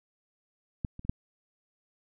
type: clicks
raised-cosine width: 5 ms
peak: -18 / -29 / -30 / -13 dBFS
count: 4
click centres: 0.848 / 0.994 / 1.05 / 1.095 s
effects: none